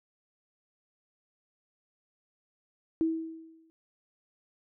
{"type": "tone with exponential decay", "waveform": "sine", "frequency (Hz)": 324.1, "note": "E4", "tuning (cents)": -29, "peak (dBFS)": -22, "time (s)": [3.01, 3.7], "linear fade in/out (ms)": 0, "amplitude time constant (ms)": 150, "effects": []}